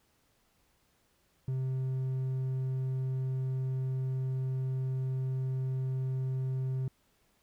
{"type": "tone with hard clipping", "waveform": "sine", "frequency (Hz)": 130.81, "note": "C3", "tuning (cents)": 0, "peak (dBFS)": -31, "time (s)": [1.48, 6.88], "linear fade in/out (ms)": 2, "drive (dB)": 3, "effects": ["pink hiss -71 dBFS RMS until 7.42 s"]}